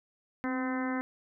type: harmonic tone with a mistuned harmonic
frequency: 256.2 Hz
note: C4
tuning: 36 cents flat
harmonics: 1 / 2 / 3 / 4 / 5 / 6 / 7 / 8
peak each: -31 / -40 / -41 / -41 / -43 / -42 / -43 / -44 dBFS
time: 0.44-1.01 s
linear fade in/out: 0 ms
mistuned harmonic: 1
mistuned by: +34 cents
effects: none